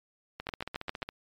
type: two click trains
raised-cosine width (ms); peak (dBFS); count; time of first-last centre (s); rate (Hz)
0.3; -16 / -21; 5 / 11; 0.49-1.028 / 0.4-1.09; 7.43 / 14.5
effects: MP3 96 kbps